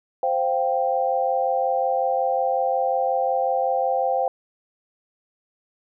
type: chord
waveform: sine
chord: C suspended fourth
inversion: none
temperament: equal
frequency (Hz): 523.3 / 698.5 / 784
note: C5 / F5 / G5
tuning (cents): 0 / 0 / 0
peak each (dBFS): -23 / -25 / -23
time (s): 0.23-4.28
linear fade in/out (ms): 2
effects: none